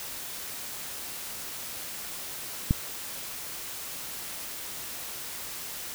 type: click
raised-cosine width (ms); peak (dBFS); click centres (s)
5; -9; 2.709
effects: white hiss -38 dBFS RMS until 5.94 s